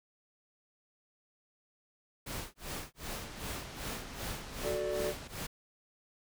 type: noise with tremolo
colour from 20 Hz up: pink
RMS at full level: -39 dBFS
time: 2.26-5.47 s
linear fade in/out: 10 ms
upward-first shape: sine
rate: 2.6 Hz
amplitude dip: 100%
type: low-pass noise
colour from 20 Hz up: pink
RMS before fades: -46 dBFS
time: 3.2-5.28 s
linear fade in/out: 10 ms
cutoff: 7200 Hz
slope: 12 dB/octave
type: chord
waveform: triangle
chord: D major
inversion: first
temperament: equal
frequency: 370 / 440 / 587.3 Hz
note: F#4 / A4 / D5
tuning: 0 / 0 / 0 cents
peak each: -35 / -36 / -33 dBFS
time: 4.62-5.14 s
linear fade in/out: 50 ms
effects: none